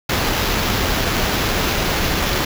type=noise with sample-and-hold; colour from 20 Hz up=pink; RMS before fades=-19 dBFS; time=0.09-2.45 s; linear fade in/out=5 ms; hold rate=8820 Hz; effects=none